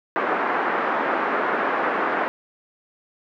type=band-pass noise; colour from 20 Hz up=white; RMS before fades=-23 dBFS; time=0.16-2.28 s; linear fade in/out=0 ms; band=250 to 1600 Hz; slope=24 dB/octave; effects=none